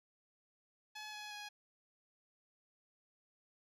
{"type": "tone with pitch steps", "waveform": "10% pulse", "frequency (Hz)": [852, 841.7, 831.6], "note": ["G#5", "G#5", "G#5"], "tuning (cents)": [44, 23, 2], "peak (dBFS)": -37, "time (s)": [0.95, 1.49], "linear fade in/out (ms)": 10, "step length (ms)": 180, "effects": ["low-pass 9000 Hz 12 dB/octave"]}